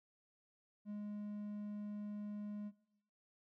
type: tone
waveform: triangle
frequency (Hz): 207.7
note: G#3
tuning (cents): 0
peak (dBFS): -40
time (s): 0.85-2.72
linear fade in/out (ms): 50
effects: noise-tail reverb RT60 0.8 s tail -19 dB re dry

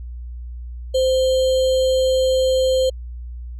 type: tone with sample-and-hold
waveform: sine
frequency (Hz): 519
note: C5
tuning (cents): -14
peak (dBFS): -14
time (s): 0.94-2.9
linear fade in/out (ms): 10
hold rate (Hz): 3675
effects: added 60 Hz sine -29 dBFS peak until 3.59 s + low-pass 8000 Hz 12 dB/octave

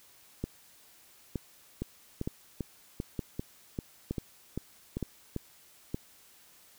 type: two click trains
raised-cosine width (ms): 3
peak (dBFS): -20 / -19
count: 10 / 7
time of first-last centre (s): 1.82-5.363 / 0.44-5.945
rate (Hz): 2.54 / 1.09
effects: white hiss -59 dBFS RMS until 6.78 s

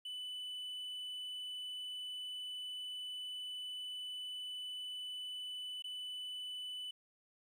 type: tone with dropouts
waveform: triangle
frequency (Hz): 2991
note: F#7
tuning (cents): +18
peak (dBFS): -40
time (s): 0.05-6.91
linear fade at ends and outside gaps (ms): 5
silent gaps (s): 5.823-5.841
effects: 12-bit

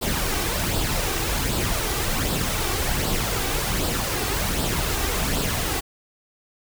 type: noise with flanger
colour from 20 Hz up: pink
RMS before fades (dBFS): -24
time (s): 0.01-5.81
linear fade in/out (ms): 20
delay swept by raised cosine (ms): 0.23 to 2.63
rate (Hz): 1.3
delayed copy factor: +0.5
effects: none

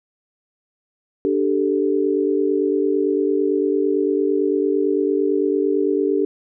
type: chord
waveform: sine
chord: D suspended fourth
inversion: none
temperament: just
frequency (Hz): 293.7 / 391.6 / 440.5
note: D4 / G4 / A4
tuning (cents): 0 / -2 / +2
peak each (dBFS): -21 / -19 / -22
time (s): 1.25-6.25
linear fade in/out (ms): 0
effects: none

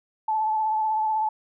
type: tone with vibrato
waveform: sine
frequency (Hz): 869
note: A5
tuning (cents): -22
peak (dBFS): -21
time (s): 0.28-1.29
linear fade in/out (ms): 5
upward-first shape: sine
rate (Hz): 16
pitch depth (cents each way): 25
effects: none

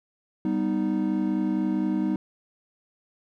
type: chord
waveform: triangle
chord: G augmented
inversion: none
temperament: equal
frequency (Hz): 196 / 246.9 / 311.1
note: G3 / B3 / D#4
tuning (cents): 0 / 0 / 0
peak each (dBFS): -25 / -27 / -24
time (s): 0.45-2.16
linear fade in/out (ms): 2
effects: none

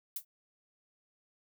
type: noise with exponential decay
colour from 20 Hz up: violet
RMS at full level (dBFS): -31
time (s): 0.16-0.25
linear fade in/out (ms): 5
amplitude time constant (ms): 18
effects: none

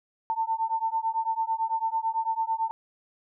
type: beating tone pair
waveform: sine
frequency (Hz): 893 / 902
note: A5 / A5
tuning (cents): +25 / +43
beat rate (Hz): 9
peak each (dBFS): -28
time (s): 0.3-2.71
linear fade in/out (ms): 0
effects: none

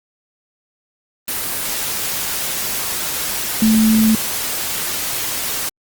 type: tone in noise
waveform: sine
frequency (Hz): 220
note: A3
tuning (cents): 0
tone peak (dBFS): -10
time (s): 3.62-4.15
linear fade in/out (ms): 2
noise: white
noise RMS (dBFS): -22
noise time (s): 1.28-5.69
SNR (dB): +9
effects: Opus 24 kbps

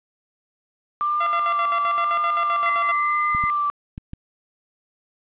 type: tone with vibrato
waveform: sine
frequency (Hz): 1181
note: D6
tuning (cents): +9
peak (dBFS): -19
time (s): 1.01-3.7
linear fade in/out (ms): 0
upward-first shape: sine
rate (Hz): 0.99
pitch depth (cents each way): 30
type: tone with tremolo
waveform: 15% pulse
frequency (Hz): 684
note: F5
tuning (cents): -36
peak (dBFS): -18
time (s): 1.2-2.92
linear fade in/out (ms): 10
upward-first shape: square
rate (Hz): 7.7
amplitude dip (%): 70
type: tone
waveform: sine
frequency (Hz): 2048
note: C7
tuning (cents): -38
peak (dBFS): -25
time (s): 2.66-3.5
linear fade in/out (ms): 0
type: clicks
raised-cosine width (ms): 5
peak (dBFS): -20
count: 4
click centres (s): 3.349 / 3.439 / 3.979 / 4.134
effects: resampled to 8000 Hz + 8-bit

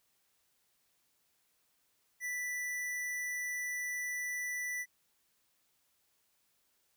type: tone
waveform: square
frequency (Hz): 1975.5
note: B6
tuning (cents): 0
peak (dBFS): -36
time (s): 2.2-4.86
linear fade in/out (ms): 50
effects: white hiss -75 dBFS RMS until 6.96 s

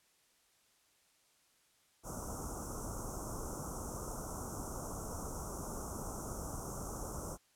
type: band-stop noise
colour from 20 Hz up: pink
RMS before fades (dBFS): -42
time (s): 2.03-7.38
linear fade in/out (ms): 50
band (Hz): 1400 to 5600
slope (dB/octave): 96
effects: white hiss -71 dBFS RMS until 7.55 s + low-pass 11000 Hz 12 dB/octave

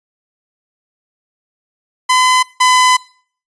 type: tone pair in turn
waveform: sawtooth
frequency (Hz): 1015 / 1009.4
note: B5 / B5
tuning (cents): +47 / +38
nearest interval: unison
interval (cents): 9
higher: first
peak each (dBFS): -5 / -4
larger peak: second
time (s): 2.09-2.43 / 2.6-2.97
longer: second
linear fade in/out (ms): 10
effects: noise-tail reverb RT60 0.5 s tail -23 dB re dry + resampled to 22050 Hz

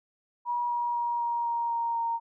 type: tone with pitch steps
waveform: sine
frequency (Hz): 962 / 955.9 / 949.9 / 943.8 / 937.9 / 931.9 / 926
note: B5 / A#5 / A#5 / A#5 / A#5 / A#5 / A#5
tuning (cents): -46 / +43 / +32 / +21 / +10 / -1 / -12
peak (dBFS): -26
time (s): 0.45-2.2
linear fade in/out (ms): 50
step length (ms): 250
effects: none

